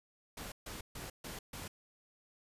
pink noise bursts, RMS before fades -45 dBFS, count 5, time 0.37-1.68 s, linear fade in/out 5 ms, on 150 ms, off 140 ms, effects resampled to 32000 Hz

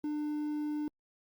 triangle tone with quantisation, 299.1 Hz, D4, 32 cents sharp, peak -30 dBFS, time 0.04-0.88 s, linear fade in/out 2 ms, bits 10, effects Opus 48 kbps

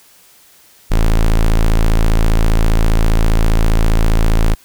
square tone, 27.5 Hz, A0, in tune, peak -9 dBFS, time 0.9-4.55 s, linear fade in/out 20 ms, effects white hiss -47 dBFS RMS until 4.64 s

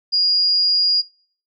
sine tone, 4857 Hz, D#8, 43 cents flat, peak -14 dBFS, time 0.12-1.02 s, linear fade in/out 20 ms, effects noise-tail reverb RT60 0.5 s tail -23 dB re dry

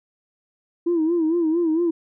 sine tone with vibrato, 330 Hz, E4, 2 cents sharp, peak -16 dBFS, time 0.86-1.91 s, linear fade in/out 10 ms, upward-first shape sine, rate 4.4 Hz, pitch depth 100 cents each way, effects tanh soft clip ceiling -14 dBFS

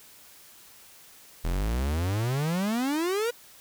45% pulse exponential sweep, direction up, 39.8 to 490.6 Hz, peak -25 dBFS, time 1.44-3.31 s, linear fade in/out 10 ms, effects white hiss -52 dBFS RMS until 3.6 s

